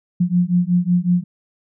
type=beating tone pair; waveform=sine; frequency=174.61 / 180.01 Hz; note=F3 / F#3; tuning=0 / -47 cents; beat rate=5.4 Hz; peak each=-17 dBFS; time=0.2-1.24 s; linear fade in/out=10 ms; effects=none